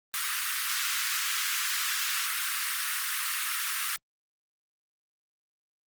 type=high-pass noise; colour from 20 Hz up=pink; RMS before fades=-30 dBFS; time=0.14-3.96 s; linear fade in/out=0 ms; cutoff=1200 Hz; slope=48 dB/octave; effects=Opus 32 kbps